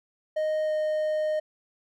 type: tone with pitch glide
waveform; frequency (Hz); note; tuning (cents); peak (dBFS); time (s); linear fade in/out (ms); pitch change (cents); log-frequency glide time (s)
triangle; 620 to 616.4; D#5 to D#5; -6 to -16; -22; 0.36-1.4; 10; -10; 0.65-0.71
effects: none

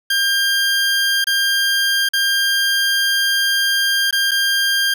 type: tone with dropouts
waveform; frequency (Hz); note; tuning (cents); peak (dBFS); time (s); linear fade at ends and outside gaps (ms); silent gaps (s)
20% pulse; 1600; G6; +35; -10; 0.1-4.94; 5; 1.243-1.269 / 2.089-2.134 / 4.11-4.126 / 4.311-4.315
effects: none

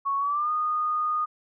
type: tone with pitch glide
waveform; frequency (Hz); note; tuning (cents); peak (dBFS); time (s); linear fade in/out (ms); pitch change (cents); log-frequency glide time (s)
sine; 1108.7 to 1230.2; C#6 to D#6; 0 to -20; -23; 0.05-1.26; 20; +180; 0.18-0.51
effects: none

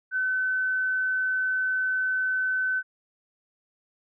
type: tone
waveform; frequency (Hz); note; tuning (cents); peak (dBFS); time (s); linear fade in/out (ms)
sine; 1518; F#6; +44; -23; 0.11-2.83; 50
effects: none

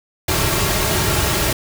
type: noise with comb filter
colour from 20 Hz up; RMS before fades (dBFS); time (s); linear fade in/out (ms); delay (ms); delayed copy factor
pink; -18; 0.28-1.53; 5; 4; -0.55
effects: none

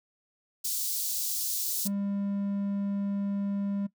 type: high-pass noise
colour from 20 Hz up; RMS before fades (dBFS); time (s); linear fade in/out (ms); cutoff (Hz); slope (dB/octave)
white; -31; 0.64-1.88; 10; 4300; 24
type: tone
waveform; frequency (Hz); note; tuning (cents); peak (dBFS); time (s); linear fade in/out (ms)
triangle; 200; G3; +35; -26; 1.85-3.87; 10
effects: noise-tail reverb RT60 0.1 s tail -18 dB re dry

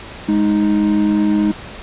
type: tone pair together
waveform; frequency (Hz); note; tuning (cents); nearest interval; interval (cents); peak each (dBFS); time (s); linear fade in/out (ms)
triangle; 207.7 / 311.2; G#3 / D#4; 0 / 0; perfect fifth; 700; -13; 0.28-1.52; 10
effects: pink hiss -33 dBFS RMS until 1.82 s + resampled to 8000 Hz

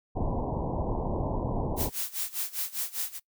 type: low-pass noise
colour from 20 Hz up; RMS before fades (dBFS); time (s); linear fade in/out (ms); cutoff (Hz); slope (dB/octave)
pink; -30; 0.15-1.9; 20; 1000; 96
type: noise with tremolo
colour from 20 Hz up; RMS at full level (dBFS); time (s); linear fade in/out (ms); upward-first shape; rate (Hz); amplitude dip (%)
blue; -30; 1.76-3.2; 50; sine; 5; 90
effects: noise-tail reverb RT60 0.1 s tail -22 dB re dry

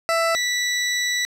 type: tone pair in turn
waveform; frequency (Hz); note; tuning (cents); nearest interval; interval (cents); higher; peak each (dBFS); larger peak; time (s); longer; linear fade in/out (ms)
20% pulse; 663 / 1963.4; E5 / B6; +10 / -11; octave + perfect fifth; 1879; second; -13 / -15; first; 0.09-0.35 / 0.35-1.25; second; 0
effects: low-pass 10000 Hz 12 dB/octave

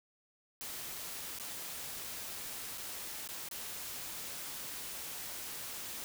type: noise with dropouts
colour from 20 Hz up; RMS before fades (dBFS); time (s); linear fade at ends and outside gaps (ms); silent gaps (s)
white; -43; 0.61-6.04; 0; 1.386-1.398 / 2.776-2.781 / 3.275-3.289 / 3.487-3.512
effects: none

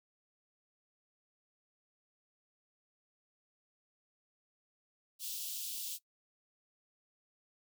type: high-pass noise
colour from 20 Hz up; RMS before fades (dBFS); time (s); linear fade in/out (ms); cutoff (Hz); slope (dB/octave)
white; -41; 5.19-5.99; 50; 2900; 48
effects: noise-tail reverb RT60 0.1 s tail -19 dB re dry

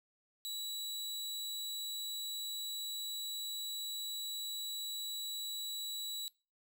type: tone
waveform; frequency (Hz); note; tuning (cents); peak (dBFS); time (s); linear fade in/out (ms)
sawtooth; 3917; B7; -15; -36; 0.45-6.28; 0
effects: noise-tail reverb RT60 0.3 s tail -20 dB re dry

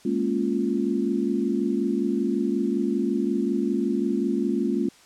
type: chord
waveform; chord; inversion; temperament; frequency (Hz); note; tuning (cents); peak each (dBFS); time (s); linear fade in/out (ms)
sine; Bb minor seventh; third; equal; 207.7 / 233.1 / 277.2 / 349.2; Ab3 / Bb3 / Db4 / F4; 0 / 0 / 0 / 0; -27; 0.05-4.89; 5
effects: white hiss -53 dBFS RMS until 5.05 s + low-pass 8000 Hz 12 dB/octave

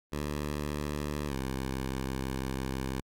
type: tone with pitch glide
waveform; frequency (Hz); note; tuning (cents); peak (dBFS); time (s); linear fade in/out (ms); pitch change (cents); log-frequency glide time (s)
10% pulse; 73.7 to 66.04; D2 to C2; +7 to +17; -24; 0.12-3.01; 10; -190; 1.27-1.35
effects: AAC 64 kbps

